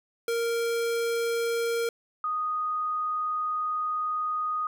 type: tone pair in turn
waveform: square / sine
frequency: 464.9 / 1241.1 Hz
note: A#4 / D#6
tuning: -5 / -5 cents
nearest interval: octave + perfect fourth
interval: 1700 cents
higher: second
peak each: -26 / -26 dBFS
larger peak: neither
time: 0.28-1.89 / 2.24-4.67 s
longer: second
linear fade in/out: 2 ms
effects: none